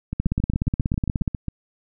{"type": "two click trains", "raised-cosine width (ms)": 5, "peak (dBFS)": [-9, -13], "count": [19, 11], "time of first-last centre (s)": [[0.2, 1.278], [0.13, 1.483]], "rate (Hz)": [16.7, 7.39], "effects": []}